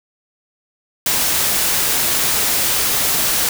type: noise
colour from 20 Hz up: white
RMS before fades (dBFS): -17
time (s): 1.06-3.49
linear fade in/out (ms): 2
effects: none